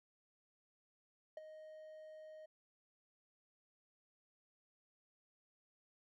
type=tone with ADSR envelope; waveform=triangle; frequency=623 Hz; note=D#5; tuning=2 cents sharp; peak=-40 dBFS; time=1.37-2.46 s; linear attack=3 ms; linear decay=19 ms; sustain=-10 dB; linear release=8 ms; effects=none